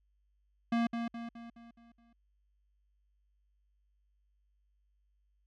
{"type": "tone with echo", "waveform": "square", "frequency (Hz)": 233.1, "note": "A#3", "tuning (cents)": 0, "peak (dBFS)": -28, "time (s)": [0.72, 0.87], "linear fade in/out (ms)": 5, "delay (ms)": 210, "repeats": 6, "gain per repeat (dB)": -6, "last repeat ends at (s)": 2.13, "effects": ["added 50 Hz sine -70 dBFS peak until 5.46 s", "low-pass 3000 Hz 12 dB/octave"]}